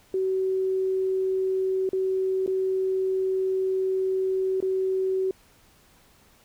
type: tone with dropouts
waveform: sine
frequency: 378.5 Hz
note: F#4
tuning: 39 cents sharp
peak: -22 dBFS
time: 0.14-5.31 s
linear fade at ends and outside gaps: 2 ms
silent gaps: 1.891-1.931 / 2.463-2.476 / 4.604-4.625 s
effects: pink hiss -58 dBFS RMS until 6.44 s